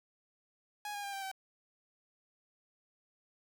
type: tone with pitch steps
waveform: sawtooth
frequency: 830.6 / 814.9 / 799.5 / 784.4 / 769.6 Hz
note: G#5 / G#5 / G5 / G5 / G5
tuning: 0 / -33 / +34 / +1 / -32 cents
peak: -35 dBFS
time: 0.85-1.315 s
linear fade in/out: 2 ms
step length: 93 ms
effects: none